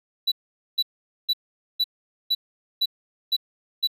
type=tone bursts; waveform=triangle; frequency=3951 Hz; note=B7; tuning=in tune; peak=-17 dBFS; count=8; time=0.27-3.874 s; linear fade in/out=10 ms; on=48 ms; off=460 ms; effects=none